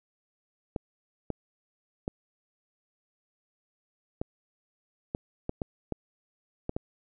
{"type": "clicks", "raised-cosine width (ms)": 2, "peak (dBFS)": -17, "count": 10, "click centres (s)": [0.762, 1.303, 2.079, 4.215, 5.149, 5.494, 5.618, 5.923, 6.694, 6.765], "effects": []}